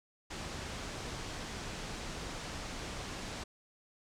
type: low-pass noise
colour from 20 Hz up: pink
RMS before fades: -42 dBFS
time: 0.3-3.44 s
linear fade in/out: 10 ms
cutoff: 7700 Hz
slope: 24 dB/octave
effects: none